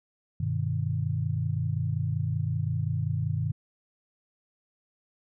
sine chord, G augmented, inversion none, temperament equal with one note detuned, 98 / 123.47 / 153.42 Hz, G2 / B2 / D#3, 0 / 0 / -24 cents, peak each -30 dBFS, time 0.4-3.52 s, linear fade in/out 5 ms, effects none

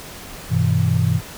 sine chord, E minor, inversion first, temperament equal with one note detuned, 98 / 123.47 / 161.24 Hz, G2 / B2 / E3, 0 / 0 / -38 cents, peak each -19 dBFS, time 0.49-1.21 s, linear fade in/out 50 ms, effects pink hiss -36 dBFS RMS until 1.37 s

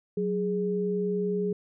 sine tone pair together, 184.77 / 414.8 Hz, F#3 / G#4, -2 / -2 cents, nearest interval octave + major second, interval 1400 cents, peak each -29 / -27 dBFS, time 0.17-1.53 s, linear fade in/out 5 ms, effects none

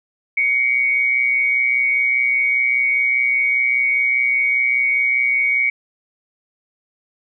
sine tone pair together, 2126 / 2251 Hz, C7 / C#7, +27 / +26 cents, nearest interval minor second, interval 99 cents, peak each -22 / -15 dBFS, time 0.37-5.7 s, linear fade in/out 5 ms, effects none

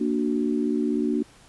sine chord, Bb augmented, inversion none, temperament equal, 233.1 / 293.7 / 370 Hz, Bb3 / D4 / F#4, 0 / 0 / 0 cents, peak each -25 / -25 / -28 dBFS, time 0-1.23 s, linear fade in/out 10 ms, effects pink hiss -53 dBFS RMS until 1.48 s + resampled to 24000 Hz

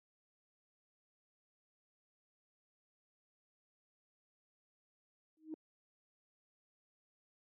sine tone with exponential growth, 314.2 Hz, D#4, 17 cents sharp, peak -36 dBFS, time 5.37-5.54 s, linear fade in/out 1 ms, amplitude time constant 36 ms, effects tanh soft clip ceiling -32 dBFS + high-pass 200 Hz 12 dB/octave

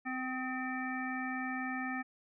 harmonic tone with a mistuned harmonic, 258 Hz, C4, 24 cents flat, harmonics 1 / 3 / 5 / 7 / 9, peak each -38 / -42 / -44 / -40 / -45 dBFS, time 0.05-2.03 s, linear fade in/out 20 ms, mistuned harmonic 5, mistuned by -30 cents, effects none

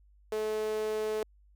sawtooth tone with high-pass filter, 215.7 Hz, A3, 34 cents flat, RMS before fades -32 dBFS, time 0.32-1.23 s, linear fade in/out 2 ms, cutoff 460 Hz, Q 6.1, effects added 50 Hz sine -58 dBFS peak until 1.55 s

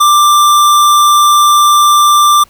square tone, 1182 Hz, D6, 11 cents sharp, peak -5 dBFS, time 0-2.44 s, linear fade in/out 10 ms, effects pink hiss -46 dBFS RMS until 2.49 s

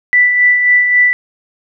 sine tone with tremolo, 1975.5 Hz, B6, in tune, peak -5 dBFS, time 0.13-1.13 s, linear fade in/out 0 ms, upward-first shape sine, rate 3.7 Hz, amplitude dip 45%, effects none

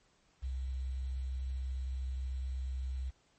sine tone with quantisation, 64.9 Hz, C2, 13 cents flat, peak -34 dBFS, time 0.42-3.11 s, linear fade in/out 20 ms, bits 10, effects pink hiss -70 dBFS RMS until 3.38 s + MP3 32 kbps

